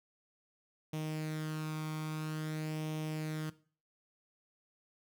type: tone with flanger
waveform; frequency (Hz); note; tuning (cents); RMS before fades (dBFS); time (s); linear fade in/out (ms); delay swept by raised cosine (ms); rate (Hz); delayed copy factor
sawtooth; 155.56; D#3; 0; -38; 0.93-3.5; 5; 0.33 to 0.88; 0.5; +0.5
effects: noise-tail reverb RT60 0.4 s tail -17 dB re dry